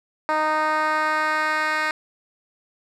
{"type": "tone with band-pass filter sweep", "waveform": "10% pulse", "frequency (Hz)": 309.1, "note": "D#4", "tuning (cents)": -11, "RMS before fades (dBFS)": -22, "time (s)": [0.29, 1.91], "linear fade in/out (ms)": 0, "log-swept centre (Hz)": [940, 2000], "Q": 1.2, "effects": []}